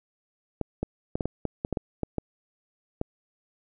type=clicks; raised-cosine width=2 ms; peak=-14 dBFS; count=12; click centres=0.613 / 0.83 / 1.155 / 1.208 / 1.256 / 1.453 / 1.649 / 1.727 / 1.772 / 2.033 / 2.183 / 3.014 s; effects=none